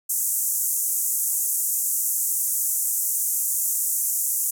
white band-pass noise, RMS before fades -24 dBFS, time 0.09-4.51 s, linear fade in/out 10 ms, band 6600 to 15000 Hz, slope 48 dB/octave, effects none

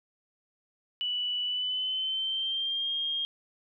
sine tone with pitch glide, 2960 to 3228 Hz, F#7 to G#7, 0 to -50 cents, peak -28 dBFS, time 1.01-3.25 s, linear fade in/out 0 ms, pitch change +150 cents, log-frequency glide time 1.44-2.9 s, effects none

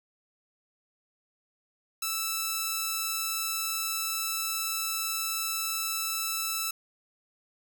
5% pulse tone, 1318.5 Hz, E6, in tune, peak -17 dBFS, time 2.02-6.71 s, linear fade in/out 5 ms, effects none

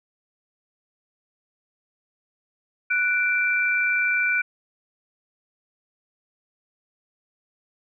sine tone pair together, 1480 / 2347 Hz, F#6 / D7, 0 / -2 cents, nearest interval minor sixth, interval 798 cents, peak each -22 dBFS, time 2.9-4.42 s, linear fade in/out 10 ms, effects none

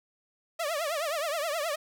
sawtooth tone with vibrato, 622.3 Hz, D#5, in tune, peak -25 dBFS, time 0.59-1.76 s, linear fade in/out 10 ms, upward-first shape triangle, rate 9.5 Hz, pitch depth 200 cents each way, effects none

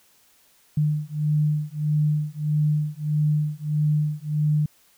sine beating tone pair, 150 / 151.6 Hz, D3 / D#3, +37 / -45 cents, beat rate 1.6 Hz, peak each -23 dBFS, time 0.77-4.66 s, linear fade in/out 5 ms, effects white hiss -59 dBFS RMS until 4.97 s

